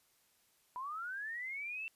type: linear sweep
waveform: sine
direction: up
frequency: 973 to 2696 Hz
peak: -39 dBFS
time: 0.76-1.88 s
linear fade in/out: 0 ms
effects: white hiss -72 dBFS RMS until 1.95 s + resampled to 32000 Hz